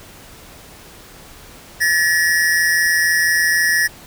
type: tone pair together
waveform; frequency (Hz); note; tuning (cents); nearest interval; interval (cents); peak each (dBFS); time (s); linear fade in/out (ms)
square; 1729 / 1895.1; A6 / A#6; -31 / +28; major second; 159; -17; 1.8-3.88; 20
effects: pink hiss -41 dBFS RMS until 4.06 s